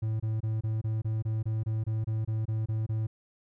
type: tone bursts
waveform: triangle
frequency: 110 Hz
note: A2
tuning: in tune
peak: -25 dBFS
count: 15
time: 0.02-3.07 s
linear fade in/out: 10 ms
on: 180 ms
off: 25 ms
effects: none